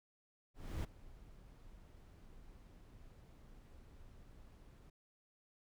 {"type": "noise with ADSR envelope", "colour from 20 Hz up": "brown", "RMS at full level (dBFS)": -38, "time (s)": [0.54, 4.9], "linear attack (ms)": 300, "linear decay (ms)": 12, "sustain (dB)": -20, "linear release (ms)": 4, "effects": []}